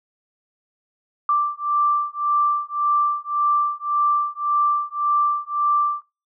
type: beating tone pair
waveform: sine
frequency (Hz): 1174.7 / 1176.5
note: D6 / D6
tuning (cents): 0 / +3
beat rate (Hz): 1.8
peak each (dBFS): -21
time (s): 1.29-6.02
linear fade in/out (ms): 2
effects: noise-tail reverb RT60 0.3 s tail -23 dB re dry